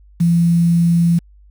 sine tone with quantisation, 170 Hz, F3, 46 cents flat, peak -10 dBFS, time 0.2-1.19 s, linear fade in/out 10 ms, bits 6, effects added 50 Hz sine -43 dBFS peak until 1.5 s

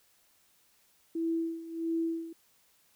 sine tone with tremolo, 329.6 Hz, E4, in tune, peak -27 dBFS, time 1.15-2.33 s, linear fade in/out 5 ms, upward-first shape sine, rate 1.5 Hz, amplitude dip 80%, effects white hiss -67 dBFS RMS until 2.95 s

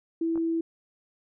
sine tone, 329.6 Hz, E4, in tune, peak -24 dBFS, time 0.21-0.61 s, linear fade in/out 5 ms
clicks, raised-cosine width 1 ms, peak -29 dBFS, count 2, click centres 0.357 / 0.376 s
effects none

